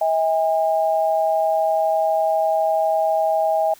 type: tone pair together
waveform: sine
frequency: 642 / 810 Hz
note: E5 / G#5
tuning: -46 / -43 cents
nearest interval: major third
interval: 403 cents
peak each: -18 / -20 dBFS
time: 0.01-3.74 s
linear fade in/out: 5 ms
effects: white hiss -49 dBFS RMS until 3.79 s